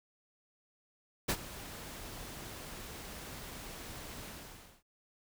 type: noise with ADSR envelope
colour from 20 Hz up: pink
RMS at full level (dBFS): -29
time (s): 1.28-4.83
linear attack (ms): 18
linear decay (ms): 60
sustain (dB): -17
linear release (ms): 570
effects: none